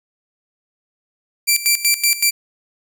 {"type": "tone with tremolo", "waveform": "10% pulse", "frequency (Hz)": 2349, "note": "D7", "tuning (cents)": 0, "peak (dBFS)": -3, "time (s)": [1.47, 2.31], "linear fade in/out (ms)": 20, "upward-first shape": "square", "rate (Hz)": 5.3, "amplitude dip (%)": 80, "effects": []}